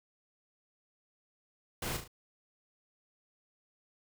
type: noise with echo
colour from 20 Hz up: pink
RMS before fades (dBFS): -37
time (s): 1.82-1.97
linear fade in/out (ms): 5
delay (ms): 36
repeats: 3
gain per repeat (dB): -6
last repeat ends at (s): 2.078
effects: none